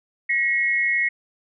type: tone pair together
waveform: sine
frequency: 1905 / 2173 Hz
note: A#6 / C#7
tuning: +37 / -35 cents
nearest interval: major second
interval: 228 cents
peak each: -21 dBFS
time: 0.29-1.09 s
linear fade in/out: 10 ms
effects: none